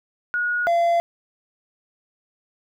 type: tone pair in turn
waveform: sine / triangle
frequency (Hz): 1449 / 683.8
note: F#6 / F5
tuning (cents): -37 / -37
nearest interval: octave + minor second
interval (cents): 1300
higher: first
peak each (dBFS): -20 / -14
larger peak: second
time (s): 0.34-0.67 / 0.67-1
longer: neither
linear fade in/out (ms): 0
effects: none